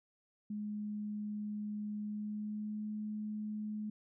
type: tone with pitch glide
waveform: sine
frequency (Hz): 209.5 to 212.4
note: G#3 to G#3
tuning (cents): +15 to +39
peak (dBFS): -37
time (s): 0.5-3.9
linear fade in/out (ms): 5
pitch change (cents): +24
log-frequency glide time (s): 2.02-2.87
effects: none